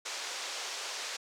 white band-pass noise, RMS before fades -39 dBFS, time 0.05-1.17 s, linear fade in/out 10 ms, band 420 to 6700 Hz, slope 24 dB/octave, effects none

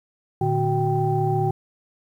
sine tone cluster, 115.7 / 150.4 / 372.1 / 783 Hz, A#2 / D3 / F#4 / G5, -13 / +42 / +10 / -2 cents, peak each -24 dBFS, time 0.41-1.51 s, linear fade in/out 5 ms, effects tanh soft clip ceiling -8 dBFS + 9-bit

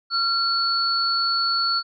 sine tone pair together, 1371 / 4425 Hz, F6 / C#8, -32 / -4 cents, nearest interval octave + minor sixth, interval 2028 cents, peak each -23 / -21 dBFS, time 0.1-1.83 s, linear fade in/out 50 ms, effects none

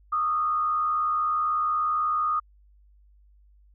sine tone with frequency modulation, 1233 Hz, D#6, 16 cents flat, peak -22 dBFS, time 0.12-2.4 s, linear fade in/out 10 ms, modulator 78.1 Hz, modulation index 0.52, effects added 50 Hz sine -54 dBFS peak until 3.74 s

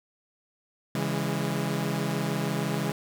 sawtooth chord, C# minor, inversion none, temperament equal with one note detuned, 138.59 / 164.81 / 204.4 Hz, C#3 / E3 / G#3, 0 / 0 / -27 cents, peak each -27 dBFS, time 0.95-2.92 s, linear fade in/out 2 ms, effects 10-bit

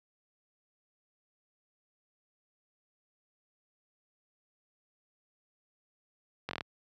slowing click train, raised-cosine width 0.3 ms, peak -19 dBFS, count 6, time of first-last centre 6.49-6.608 s, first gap 21 ms, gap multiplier 1.06, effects high-pass 80 Hz 12 dB/octave

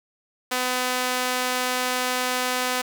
sawtooth tone with high-pass filter, 251.9 Hz, B3, 34 cents sharp, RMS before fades -25 dBFS, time 0.51-2.82 s, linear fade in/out 10 ms, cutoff 640 Hz, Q 0.51, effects 7-bit

